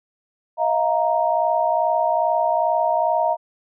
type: chord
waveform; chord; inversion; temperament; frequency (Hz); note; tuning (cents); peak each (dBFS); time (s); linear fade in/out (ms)
sine; Eb suspended second; none; equal with one note detuned; 636.1 / 698.5 / 932.3; Eb5 / F5 / Bb5; +38 / 0 / 0; -21; 0.57-3.37; 50
effects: none